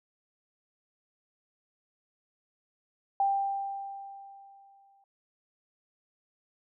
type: tone with exponential decay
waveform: sine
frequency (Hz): 790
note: G5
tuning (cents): +13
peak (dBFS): -22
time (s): 3.2-5.04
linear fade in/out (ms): 2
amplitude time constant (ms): 400
effects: none